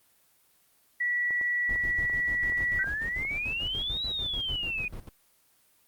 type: tone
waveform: sine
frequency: 1944 Hz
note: B6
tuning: 28 cents flat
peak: -25 dBFS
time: 1-2.84 s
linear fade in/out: 10 ms
type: clicks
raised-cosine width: 1 ms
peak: -30 dBFS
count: 9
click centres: 1.307 / 1.413 / 1.759 / 2.098 / 2.522 / 2.606 / 2.843 / 2.875 / 3.25 s
type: noise with tremolo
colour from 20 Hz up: brown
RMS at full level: -38 dBFS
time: 1.69-5.09 s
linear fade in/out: 2 ms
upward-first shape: square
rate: 6.8 Hz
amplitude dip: 75%
type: exponential two-way sweep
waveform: sine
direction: up then down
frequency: 1509 to 3977 to 2447 Hz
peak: -29 dBFS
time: 2.79-4.88 s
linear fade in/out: 2 ms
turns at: 4.05 s
effects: white hiss -65 dBFS RMS until 5.87 s + Opus 24 kbps